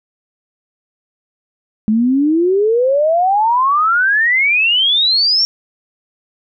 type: exponential sweep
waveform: sine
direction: up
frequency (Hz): 210 to 5588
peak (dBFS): -10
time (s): 1.88-5.45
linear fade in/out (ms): 0
effects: none